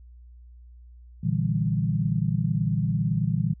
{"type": "chord", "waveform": "sine", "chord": "E half-diminished seventh", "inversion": "second", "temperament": "equal", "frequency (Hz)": [116.54, 146.83, 164.81, 196], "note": ["Bb2", "D3", "E3", "G3"], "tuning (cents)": [0, 0, 0, 0], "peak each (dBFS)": [-27, -27, -26, -30], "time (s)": [1.23, 3.54], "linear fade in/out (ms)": 10, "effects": ["added 60 Hz sine -45 dBFS peak until 3.6 s"]}